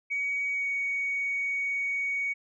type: tone with pitch glide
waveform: sine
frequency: 2256 to 2239 Hz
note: C#7 to C#7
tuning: +30 to +17 cents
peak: -26 dBFS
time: 0.1-2.34 s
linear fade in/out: 20 ms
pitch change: -13 cents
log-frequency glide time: 0.54-0.65 s
effects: tanh soft clip ceiling -22 dBFS